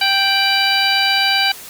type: harmonic tone with a mistuned harmonic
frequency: 784 Hz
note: G5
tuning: in tune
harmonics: 1 / 2 / 3 / 4 / 5 / 6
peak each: -20 / -20 / -20 / -20 / -20 / -20 dBFS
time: 0.01-1.52 s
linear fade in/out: 5 ms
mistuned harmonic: 4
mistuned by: -90 cents
effects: white hiss -35 dBFS RMS until 1.69 s + Opus 48 kbps